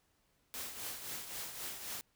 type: noise with tremolo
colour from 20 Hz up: white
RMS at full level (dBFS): -41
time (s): 0.54-2.01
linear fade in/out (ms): 0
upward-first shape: triangle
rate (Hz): 3.8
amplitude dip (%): 60
effects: pink hiss -75 dBFS RMS until 2.15 s